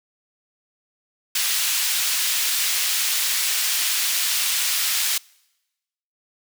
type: high-pass noise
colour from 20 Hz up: pink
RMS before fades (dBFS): -22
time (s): 1.35-5.18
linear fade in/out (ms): 5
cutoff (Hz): 2700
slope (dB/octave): 12
effects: noise-tail reverb RT60 1.0 s tail -26 dB re dry